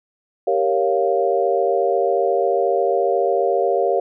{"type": "chord", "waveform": "sine", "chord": "G half-diminished seventh", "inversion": "none", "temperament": "equal", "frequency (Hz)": [392, 466.2, 554.4, 698.5], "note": ["G4", "Bb4", "Db5", "F5"], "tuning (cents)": [0, 0, 0, 0], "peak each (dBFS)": -21, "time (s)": [0.47, 4], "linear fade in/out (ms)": 5, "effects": []}